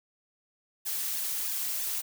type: noise with flanger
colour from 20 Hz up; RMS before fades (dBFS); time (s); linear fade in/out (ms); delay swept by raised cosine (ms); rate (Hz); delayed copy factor
blue; -32; 0.85-2.02; 20; 1.1 to 4.1; 3.1; +0.65
effects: none